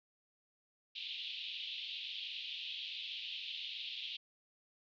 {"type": "band-pass noise", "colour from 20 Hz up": "white", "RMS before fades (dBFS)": -44, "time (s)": [0.95, 4.17], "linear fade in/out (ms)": 10, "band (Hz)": [2700, 3800], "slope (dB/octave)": 48, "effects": []}